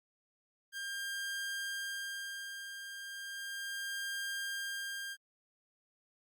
sawtooth tone with tremolo, 1601 Hz, G6, 36 cents sharp, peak -33 dBFS, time 0.72-5.17 s, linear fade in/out 50 ms, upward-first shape sine, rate 0.35 Hz, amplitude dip 55%, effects Opus 48 kbps

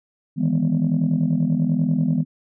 sine chord, E major seventh, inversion third, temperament just, 154.51 / 164.81 / 206 / 247.2 Hz, D#3 / E3 / G#3 / B3, -12 / 0 / -14 / +2 cents, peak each -23 / -20 / -23 / -21 dBFS, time 0.36-2.25 s, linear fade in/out 50 ms, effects tanh soft clip ceiling -11 dBFS

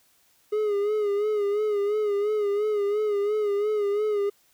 triangle tone with vibrato, 415.3 Hz, G#4, in tune, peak -20 dBFS, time 0.52-4.3 s, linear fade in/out 10 ms, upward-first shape sine, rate 2.9 Hz, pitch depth 58 cents each way, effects white hiss -63 dBFS RMS until 4.53 s

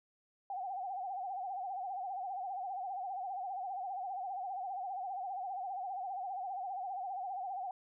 sine tone with vibrato, 759 Hz, F#5, 44 cents sharp, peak -37 dBFS, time 0.5-7.71 s, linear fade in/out 2 ms, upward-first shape sine, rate 15 Hz, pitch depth 100 cents each way, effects none

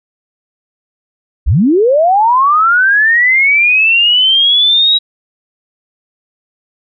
sine linear sweep, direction up, 41.29 to 3863 Hz, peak -6 dBFS, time 1.46-4.99 s, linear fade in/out 20 ms, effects none

